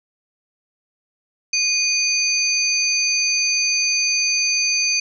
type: tone cluster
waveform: sine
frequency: 2463 / 4624 / 6150 Hz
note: D#7 / D8 / G8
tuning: -18 / -28 / -34 cents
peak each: -21 dBFS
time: 1.53-5 s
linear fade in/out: 5 ms
effects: none